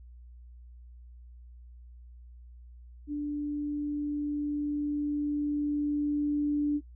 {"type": "tone with level ramp", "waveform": "sine", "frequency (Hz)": 293.2, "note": "D4", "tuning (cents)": -3, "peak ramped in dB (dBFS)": [-30, -24], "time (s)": [3.07, 6.81], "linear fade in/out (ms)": 50, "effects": ["noise-tail reverb RT60 0.1 s tail -21 dB re dry", "added 60 Hz sine -47 dBFS peak until 6.95 s"]}